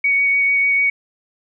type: tone with vibrato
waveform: sine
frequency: 2240 Hz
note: C#7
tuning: 18 cents sharp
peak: -13 dBFS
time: 0.04-0.9 s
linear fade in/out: 5 ms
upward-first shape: sine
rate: 6.7 Hz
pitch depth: 12 cents each way
effects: none